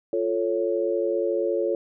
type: chord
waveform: sine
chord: F augmented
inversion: none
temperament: equal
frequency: 349.2 / 440 / 554.4 Hz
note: F4 / A4 / C#5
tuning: 0 / 0 / 0 cents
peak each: -26 dBFS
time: 0.13-1.75 s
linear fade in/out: 2 ms
effects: none